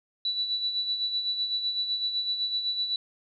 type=tone with tremolo; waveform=sine; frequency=3951 Hz; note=B7; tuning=in tune; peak=-24 dBFS; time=0.25-2.96 s; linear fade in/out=2 ms; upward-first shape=sine; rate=7.9 Hz; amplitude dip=55%; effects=none